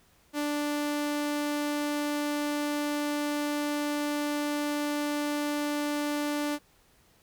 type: tone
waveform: sawtooth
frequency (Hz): 293.7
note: D4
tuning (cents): 0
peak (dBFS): -24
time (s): 0.33-6.59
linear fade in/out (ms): 50
effects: pink hiss -63 dBFS RMS until 7.22 s